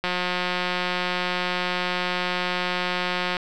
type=click train; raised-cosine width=0.3 ms; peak=-9 dBFS; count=600; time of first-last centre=0.04-3.368 s; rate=180 Hz; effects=none